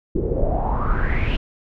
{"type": "noise with low-pass filter sweep", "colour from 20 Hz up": "brown", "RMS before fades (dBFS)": -20, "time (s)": [0.15, 1.37], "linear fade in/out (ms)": 10, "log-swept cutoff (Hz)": [350, 3000], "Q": 6.9, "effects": []}